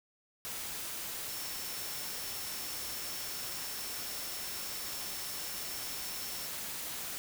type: tone in noise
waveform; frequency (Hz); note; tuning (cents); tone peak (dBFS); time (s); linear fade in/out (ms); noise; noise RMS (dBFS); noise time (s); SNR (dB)
sine; 5410; E8; +44; -46; 1.29-6.47; 0; white; -40; 0.45-7.18; -9
effects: none